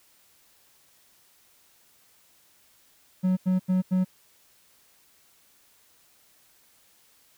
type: tone bursts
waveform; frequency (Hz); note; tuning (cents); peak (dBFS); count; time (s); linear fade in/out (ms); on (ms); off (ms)
triangle; 185; F#3; 0; -18; 4; 3.23-4.048; 20; 140; 86
effects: white hiss -61 dBFS RMS until 7.37 s